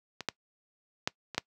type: clicks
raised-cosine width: 0.2 ms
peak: -20 / -11 / -10 / -22 / -9 dBFS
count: 5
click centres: 0.207 / 0.287 / 1.075 / 1.347 / 1.38 s
effects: noise-tail reverb RT60 0.1 s tail -23 dB re dry + high-pass 100 Hz 12 dB/octave